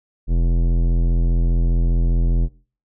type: tone with tanh clipping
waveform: sine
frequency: 42.47 Hz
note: F1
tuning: 48 cents flat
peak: -16 dBFS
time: 0.27-2.49 s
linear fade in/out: 50 ms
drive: 16 dB
effects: noise-tail reverb RT60 0.4 s tail -22 dB re dry